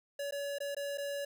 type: tone with dropouts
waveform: square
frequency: 567 Hz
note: C#5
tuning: 39 cents sharp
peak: -36 dBFS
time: 0.19-1.25 s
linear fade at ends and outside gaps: 5 ms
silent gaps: 0.31-0.322 / 0.585-0.603 / 0.748-0.766 / 0.975-0.981 s
effects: none